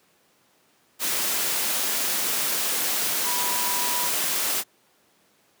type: tone in noise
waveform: sine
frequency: 977 Hz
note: B5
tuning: 19 cents flat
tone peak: -30 dBFS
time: 3.23-4.11 s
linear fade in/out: 50 ms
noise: white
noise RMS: -25 dBFS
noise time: 0.99-4.64 s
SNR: -8 dB
effects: pink hiss -62 dBFS RMS until 5.6 s + high-pass 200 Hz 12 dB/octave